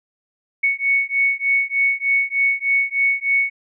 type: beating tone pair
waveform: sine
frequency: 2217 / 2220.3 Hz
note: C#7 / C#7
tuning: 0 / +2 cents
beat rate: 3.3 Hz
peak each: -19 dBFS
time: 0.63-3.5 s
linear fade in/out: 10 ms
effects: none